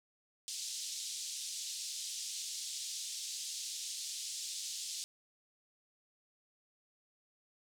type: band-pass noise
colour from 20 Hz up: white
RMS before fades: -42 dBFS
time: 0.48-5.04 s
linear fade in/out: 0 ms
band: 3500 to 8000 Hz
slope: 24 dB/octave
effects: none